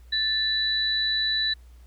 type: tone pair together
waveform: sine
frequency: 1760 / 3960 Hz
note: A6 / B7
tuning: 0 / +4 cents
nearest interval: octave + major second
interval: 1404 cents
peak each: -28 / -23 dBFS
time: 0.12-1.54 s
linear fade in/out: 10 ms
effects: added 60 Hz sine -46 dBFS peak until 1.86 s + pink hiss -63 dBFS RMS until 1.86 s